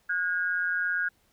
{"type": "tone pair together", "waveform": "sine", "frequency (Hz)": [1449, 1626.4], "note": ["F#6", "G#6"], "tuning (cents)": [-37, -37], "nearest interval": "major second", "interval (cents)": 200, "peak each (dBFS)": -28, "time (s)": [0.09, 1.09], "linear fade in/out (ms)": 10, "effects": ["pink hiss -67 dBFS RMS until 1.32 s"]}